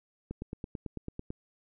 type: click train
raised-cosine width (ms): 3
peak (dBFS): -24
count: 10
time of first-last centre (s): 0.31-1.304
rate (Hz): 9.05
effects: none